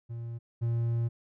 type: tone pair in turn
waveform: triangle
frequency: 116.8 / 116.8 Hz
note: A#2 / A#2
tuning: +4 / +4 cents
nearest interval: unison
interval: 0 cents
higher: neither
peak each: -33 / -24 dBFS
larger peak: second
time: 0.09-0.39 / 0.61-1.09 s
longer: second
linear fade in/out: 20 ms
effects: none